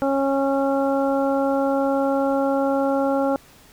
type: harmonic tone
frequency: 274.1 Hz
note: C#4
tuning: 19 cents flat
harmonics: 1 / 2 / 3 / 4 / 5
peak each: -22 / -21 / -26 / -35 / -31 dBFS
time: 0.02-3.36 s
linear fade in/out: 0 ms
effects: pink hiss -50 dBFS RMS until 3.72 s